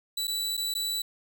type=tone with dropouts; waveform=sawtooth; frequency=3951 Hz; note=B7; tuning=in tune; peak=-25 dBFS; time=0.17-1.02 s; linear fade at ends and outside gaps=5 ms; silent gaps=0.272-0.278 / 0.569-0.575 / 0.74-0.75 s; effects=none